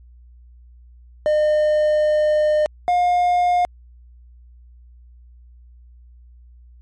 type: tone pair in turn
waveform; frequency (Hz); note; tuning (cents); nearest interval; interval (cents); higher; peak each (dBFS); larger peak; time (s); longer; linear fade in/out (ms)
triangle; 607 / 712.2; D#5 / F5; -43 / +34; minor third; 277; second; -12 / -12; neither; 1.26-2.66 / 2.88-3.65; first; 0
effects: added 60 Hz sine -43 dBFS peak until 6.81 s + MP3 48 kbps